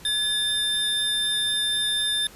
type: tone pair together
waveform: square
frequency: 1700 / 3602 Hz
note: G#6 / A7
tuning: +40 / +40 cents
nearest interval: octave + minor second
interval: 1300 cents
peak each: -32 / -23 dBFS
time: 0.05-2.27 s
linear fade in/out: 2 ms
effects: pink hiss -47 dBFS RMS until 2.35 s + resampled to 32000 Hz